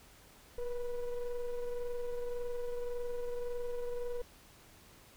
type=ring-modulated tone; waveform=triangle; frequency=246.9 Hz; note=B3; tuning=in tune; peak=-29 dBFS; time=0.58-4.22 s; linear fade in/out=5 ms; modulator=236 Hz; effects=pink hiss -59 dBFS RMS until 5.16 s